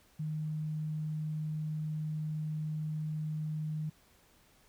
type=tone; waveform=sine; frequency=154.4 Hz; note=D#3; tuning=13 cents flat; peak=-33 dBFS; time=0.19-3.9 s; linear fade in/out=10 ms; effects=pink hiss -65 dBFS RMS until 4.68 s